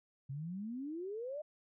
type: exponential sweep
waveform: sine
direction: up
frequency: 130.81 to 623 Hz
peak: -39 dBFS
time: 0.29-1.42 s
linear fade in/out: 10 ms
effects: none